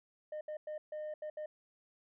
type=tone bursts at uneven times; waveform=sine; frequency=610 Hz; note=D#5; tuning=34 cents flat; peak=-36 dBFS; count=6; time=0.32-0.41 / 0.48-0.57 / 0.67-0.78 / 0.92-1.14 / 1.22-1.3 / 1.37-1.46 s; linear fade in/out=5 ms; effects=tanh soft clip ceiling -38 dBFS

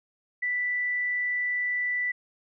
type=tone; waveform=sine; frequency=1975.5 Hz; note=B6; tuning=in tune; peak=-25 dBFS; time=0.42-2.12 s; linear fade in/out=10 ms; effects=none

